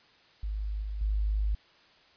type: tone with level steps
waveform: sine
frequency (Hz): 51.91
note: G#1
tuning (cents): 0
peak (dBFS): -30 / -32 / -25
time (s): 0.43-1.55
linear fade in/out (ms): 5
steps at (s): 0.82 / 1.01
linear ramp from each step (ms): 5
effects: white hiss -60 dBFS RMS until 2.16 s + resampled to 11025 Hz